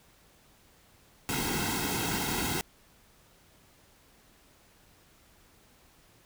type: noise with comb filter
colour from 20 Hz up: pink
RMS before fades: -31 dBFS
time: 1.29-2.61 s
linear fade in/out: 0 ms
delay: 1.7 ms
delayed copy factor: -0.9
effects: pink hiss -61 dBFS RMS until 6.25 s